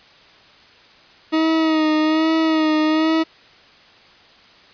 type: tone with vibrato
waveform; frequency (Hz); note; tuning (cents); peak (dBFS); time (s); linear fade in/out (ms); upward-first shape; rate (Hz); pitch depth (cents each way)
40% pulse; 315.1; D#4; +22; -14; 1.32-3.24; 20; sine; 1.2; 37
effects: white hiss -48 dBFS RMS until 4.73 s + resampled to 11025 Hz